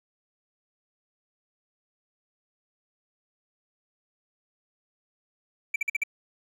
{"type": "tone bursts", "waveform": "triangle", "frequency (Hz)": 2328, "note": "D7", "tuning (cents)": -16, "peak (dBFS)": -21, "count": 5, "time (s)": [5.74, 6.036], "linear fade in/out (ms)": 5, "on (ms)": 20, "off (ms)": 49, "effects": []}